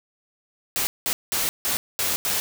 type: noise bursts at uneven times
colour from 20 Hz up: white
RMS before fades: -24 dBFS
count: 6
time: 0.76-0.87 / 1.06-1.13 / 1.32-1.49 / 1.65-1.77 / 1.99-2.16 / 2.25-2.4 s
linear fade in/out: 0 ms
effects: none

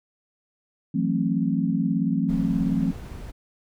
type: chord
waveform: sine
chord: F# half-diminished seventh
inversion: third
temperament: just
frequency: 166.5 / 185 / 222 / 266.4 Hz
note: E3 / F#3 / A3 / C4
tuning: +18 / 0 / +16 / +31 cents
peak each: -26 dBFS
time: 0.94-2.92 s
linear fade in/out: 10 ms
type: noise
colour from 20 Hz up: brown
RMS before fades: -36 dBFS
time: 2.28-3.32 s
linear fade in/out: 20 ms
effects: none

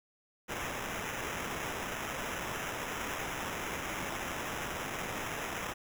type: noise with sample-and-hold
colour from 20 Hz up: white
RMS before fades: -38 dBFS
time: 0.48-5.74 s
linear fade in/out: 20 ms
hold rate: 4410 Hz
effects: none

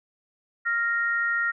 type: tone pair together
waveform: sine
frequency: 1396.9 / 1864.6 Hz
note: F6 / A#6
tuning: 0 / 0 cents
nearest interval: perfect fourth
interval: 500 cents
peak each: -25 dBFS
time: 0.65-1.52 s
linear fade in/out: 20 ms
effects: none

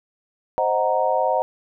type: chord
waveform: sine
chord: C half-diminished seventh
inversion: none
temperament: equal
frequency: 523.3 / 622.3 / 740 / 932.3 Hz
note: C5 / Eb5 / Gb5 / Bb5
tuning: 0 / 0 / 0 / 0 cents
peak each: -23 dBFS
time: 0.58-1.42 s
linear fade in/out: 0 ms
effects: none

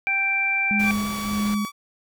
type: harmonic tone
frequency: 784 Hz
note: G5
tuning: in tune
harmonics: 1 / 2 / 3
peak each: -31 / -31 / -20 dBFS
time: 0.07-0.91 s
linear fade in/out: 0 ms
type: tone with tremolo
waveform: sine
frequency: 207.7 Hz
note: G#3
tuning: in tune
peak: -20 dBFS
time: 0.71-1.65 s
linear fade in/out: 0 ms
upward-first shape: sine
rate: 1.6 Hz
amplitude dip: 65%
type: noise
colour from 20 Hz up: pink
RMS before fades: -35 dBFS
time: 0.79-1.55 s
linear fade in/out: 10 ms
type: tone with vibrato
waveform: sawtooth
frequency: 1142 Hz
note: D6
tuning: 49 cents flat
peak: -26 dBFS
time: 0.83-1.72 s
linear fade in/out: 50 ms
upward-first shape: square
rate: 4.7 Hz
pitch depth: 10 cents each way
effects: none

